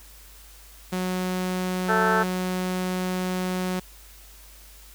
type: tone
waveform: sawtooth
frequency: 183.5 Hz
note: F#3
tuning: 14 cents flat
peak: -21 dBFS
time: 0.92-3.8 s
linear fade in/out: 10 ms
type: harmonic tone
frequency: 220 Hz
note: A3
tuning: in tune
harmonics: 2 / 3 / 4 / 5 / 6 / 7 / 8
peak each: -26 / -30 / -25 / -33 / -25 / -26 / -32 dBFS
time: 1.88-2.24 s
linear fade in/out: 20 ms
effects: added 50 Hz sine -48 dBFS peak until 4.94 s + white hiss -50 dBFS RMS until 4.94 s